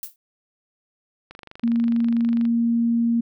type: noise with exponential decay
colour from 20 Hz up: violet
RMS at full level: -28 dBFS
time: 0.03-0.16 s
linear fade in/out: 1 ms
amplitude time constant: 28 ms
type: click train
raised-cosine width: 0.3 ms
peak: -24 dBFS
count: 29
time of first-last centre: 1.31-2.453 s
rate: 24.5 Hz
type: tone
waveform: sine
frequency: 233.1 Hz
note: A#3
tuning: in tune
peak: -17 dBFS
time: 1.63-3.21 s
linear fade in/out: 10 ms
effects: none